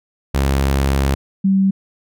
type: tone pair in turn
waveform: sawtooth / sine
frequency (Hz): 68.3 / 193.18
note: C#2 / G3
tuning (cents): -25 / -25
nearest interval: octave + tritone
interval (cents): 1800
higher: second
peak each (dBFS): -10 / -11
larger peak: first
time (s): 0.34-1.15 / 1.44-1.71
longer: first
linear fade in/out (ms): 10
effects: none